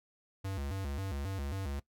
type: tone with vibrato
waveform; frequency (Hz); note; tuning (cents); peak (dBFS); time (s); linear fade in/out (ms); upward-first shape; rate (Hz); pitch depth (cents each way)
square; 82.41; E2; 0; -36; 0.44-1.8; 10; square; 3.7; 280
effects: noise-tail reverb RT60 0.1 s tail -19 dB re dry